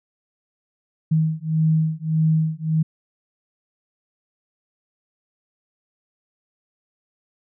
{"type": "beating tone pair", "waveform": "sine", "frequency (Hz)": [157.6, 159.3], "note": ["D#3", "D#3"], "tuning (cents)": [23, 41], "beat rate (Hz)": 1.7, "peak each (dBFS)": -20, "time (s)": [1.11, 2.83], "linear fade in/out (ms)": 10, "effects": []}